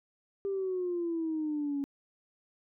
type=exponential sweep; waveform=sine; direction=down; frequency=398.3 to 277.2 Hz; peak=-29 dBFS; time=0.45-1.84 s; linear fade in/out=0 ms; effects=tanh soft clip ceiling -25 dBFS